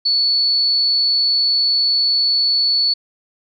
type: tone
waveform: sine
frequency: 4435 Hz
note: C#8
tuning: in tune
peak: -13 dBFS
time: 0.05-2.94 s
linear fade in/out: 10 ms
effects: none